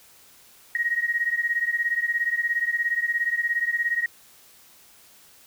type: beating tone pair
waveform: sine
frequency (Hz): 1880 / 1897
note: A#6 / A#6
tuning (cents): +14 / +30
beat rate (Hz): 17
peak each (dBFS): -24 / -26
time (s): 0.75-4.06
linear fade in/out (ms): 2
effects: white hiss -53 dBFS RMS until 5.46 s